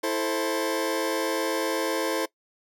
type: chord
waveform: sawtooth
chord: A minor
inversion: second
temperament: just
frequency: 330 / 440 / 528 Hz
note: E4 / A4 / C5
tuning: +2 / 0 / +16 cents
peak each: -25 dBFS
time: 0.03-2.26 s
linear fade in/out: 10 ms
effects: noise-tail reverb RT60 0.1 s tail -21 dB re dry